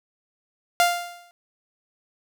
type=tone with exponential decay; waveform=sawtooth; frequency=698.5 Hz; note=F5; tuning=in tune; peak=-10 dBFS; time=0.8-1.31 s; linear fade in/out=0 ms; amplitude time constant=110 ms; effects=none